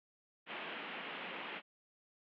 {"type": "band-pass noise", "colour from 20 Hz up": "white", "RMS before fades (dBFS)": -45, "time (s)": [0.46, 1.62], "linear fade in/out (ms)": 50, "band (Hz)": [170, 3100], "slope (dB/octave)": 48, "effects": []}